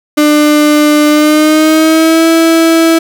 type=tone with pitch glide; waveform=35% pulse; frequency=298.9 to 327.8 Hz; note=D4 to E4; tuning=+31 to -10 cents; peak=-3 dBFS; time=0.17-2.99 s; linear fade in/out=10 ms; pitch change=+159 cents; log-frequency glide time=1.09-2.27 s; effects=none